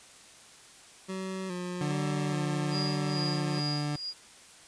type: tone with vibrato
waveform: 25% pulse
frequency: 184 Hz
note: F#3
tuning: 9 cents flat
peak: -30 dBFS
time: 1.08-3.61 s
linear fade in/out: 20 ms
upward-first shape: square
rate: 1.2 Hz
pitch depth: 48 cents each way
type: tone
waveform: 30% pulse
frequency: 147.5 Hz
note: D3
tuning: 8 cents sharp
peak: -27 dBFS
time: 1.81-3.96 s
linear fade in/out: 2 ms
type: tone with tremolo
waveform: sine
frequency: 4855 Hz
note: D#8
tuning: 43 cents flat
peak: -32 dBFS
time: 2.7-4.14 s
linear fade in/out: 50 ms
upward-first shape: sine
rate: 2.3 Hz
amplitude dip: 85%
effects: white hiss -53 dBFS RMS until 4.67 s + resampled to 22050 Hz

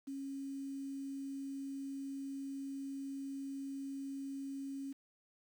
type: tone with quantisation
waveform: sine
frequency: 274 Hz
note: C#4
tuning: 20 cents flat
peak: -40 dBFS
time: 0.07-4.93 s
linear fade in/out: 10 ms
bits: 10
effects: none

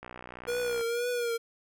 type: click train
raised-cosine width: 0.5 ms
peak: -27 dBFS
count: 49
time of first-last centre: 0.03-0.81 s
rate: 61.5 Hz
type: tone with vibrato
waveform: square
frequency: 476.3 Hz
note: A#4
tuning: 37 cents sharp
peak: -29 dBFS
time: 0.47-1.38 s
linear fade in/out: 20 ms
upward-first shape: triangle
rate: 2 Hz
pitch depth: 62 cents each way
effects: none

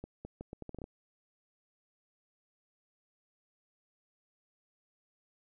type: accelerating click train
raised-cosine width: 2 ms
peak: -29 dBFS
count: 10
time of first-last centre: 0.04-0.841 s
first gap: 210 ms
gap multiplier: 0.76
effects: none

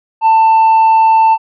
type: tone with tanh clipping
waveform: sine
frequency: 890 Hz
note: A5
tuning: 20 cents sharp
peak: -6 dBFS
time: 0.21-1.38 s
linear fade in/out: 50 ms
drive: 2 dB
effects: none

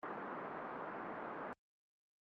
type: band-pass noise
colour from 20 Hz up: white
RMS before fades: -45 dBFS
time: 0.03-1.53 s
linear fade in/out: 0 ms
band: 180 to 1400 Hz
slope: 24 dB/octave
effects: Opus 24 kbps

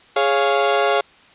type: chord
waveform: 30% pulse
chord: Db major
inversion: second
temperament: equal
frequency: 415.3 / 554.4 / 698.5 Hz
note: Ab4 / Db5 / F5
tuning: 0 / 0 / 0 cents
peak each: -17 dBFS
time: 0.16-1.01 s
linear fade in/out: 5 ms
effects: white hiss -49 dBFS RMS until 1.34 s + resampled to 8000 Hz

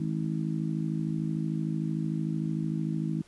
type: harmonic tone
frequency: 53.3 Hz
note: G#1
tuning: 46 cents sharp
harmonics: 3 / 4 / 5 / 6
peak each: -30 / -33 / -38 / -36 dBFS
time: 0-3.22 s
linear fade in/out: 5 ms
effects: pink hiss -59 dBFS RMS until 3.27 s + resampled to 24000 Hz

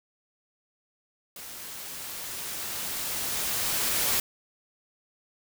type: noise with level ramp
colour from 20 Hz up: white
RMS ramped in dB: -42 to -25 dBFS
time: 1.36-4.2 s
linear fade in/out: 2 ms
effects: none

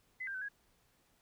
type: tone with pitch steps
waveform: sine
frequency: 2028 / 1590 / 1519 / 1649 Hz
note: B6 / G6 / F#6 / G#6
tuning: +45 / +24 / +45 / -13 cents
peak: -38 dBFS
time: 0.2-0.488 s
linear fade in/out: 10 ms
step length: 72 ms
effects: pink hiss -72 dBFS RMS until 1.21 s

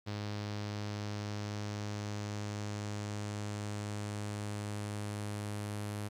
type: tone with low-pass filter sweep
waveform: sawtooth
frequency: 103.83 Hz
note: G#2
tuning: in tune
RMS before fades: -39 dBFS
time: 0.06-6.09 s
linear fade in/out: 20 ms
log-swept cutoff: 4800 to 11000 Hz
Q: 2
effects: 11-bit

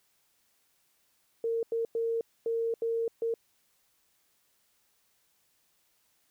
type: tone bursts at uneven times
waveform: sine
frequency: 458.6 Hz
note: A#4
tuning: 28 cents flat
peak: -27 dBFS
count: 6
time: 1.44-1.63 / 1.72-1.85 / 1.95-2.21 / 2.46-2.74 / 2.82-3.08 / 3.22-3.34 s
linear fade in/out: 2 ms
effects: white hiss -71 dBFS RMS until 6.3 s

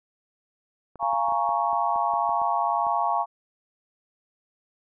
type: clicks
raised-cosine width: 1 ms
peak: -29 dBFS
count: 12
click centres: 0.957 / 1.028 / 1.133 / 1.285 / 1.322 / 1.491 / 1.731 / 1.96 / 2.137 / 2.293 / 2.417 / 2.868 s
type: chord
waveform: sine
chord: Bb minor seventh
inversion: second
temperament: equal with one note detuned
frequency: 693.2 / 830.6 / 932.3 / 1108.7 Hz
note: F5 / Ab5 / Bb5 / Db6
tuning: -13 / 0 / 0 / 0 cents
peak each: -27 dBFS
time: 0.99-3.26 s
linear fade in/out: 50 ms
effects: none

